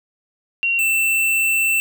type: tone pair in turn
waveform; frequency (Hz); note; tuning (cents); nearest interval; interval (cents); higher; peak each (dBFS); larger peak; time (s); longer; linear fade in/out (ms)
sine / square; 2750 / 2676; F7 / E7; -27 / +25; unison; 48; first; -16; neither; 0.63-0.79 / 0.79-1.8; second; 0
effects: none